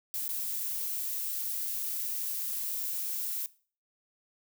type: noise with dropouts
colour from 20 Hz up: violet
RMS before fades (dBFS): -34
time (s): 0.14-3.46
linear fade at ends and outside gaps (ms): 0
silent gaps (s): 0.279-0.29
effects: noise-tail reverb RT60 0.4 s tail -19 dB re dry